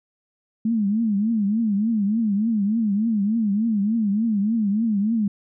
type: tone with vibrato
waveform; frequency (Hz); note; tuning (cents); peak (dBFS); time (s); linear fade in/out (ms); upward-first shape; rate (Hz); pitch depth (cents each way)
sine; 213.9; A3; -49; -18; 0.65-5.28; 5; triangle; 3.4; 170
effects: none